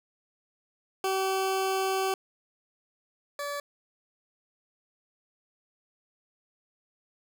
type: tone pair in turn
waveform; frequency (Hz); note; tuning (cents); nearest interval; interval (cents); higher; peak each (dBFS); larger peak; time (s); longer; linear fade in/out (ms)
20% pulse; 382.6 / 574.7; G4 / D5; -42 / -38; perfect fifth; 704; second; -21 / -27; first; 1.04-2.14 / 3.39-3.6; first; 2
effects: none